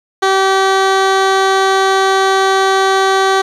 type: tone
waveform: 15% pulse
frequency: 384.9 Hz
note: G4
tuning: 32 cents flat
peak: -3 dBFS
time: 0.22-3.42 s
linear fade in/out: 10 ms
effects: low-pass 6000 Hz 12 dB/octave + 7-bit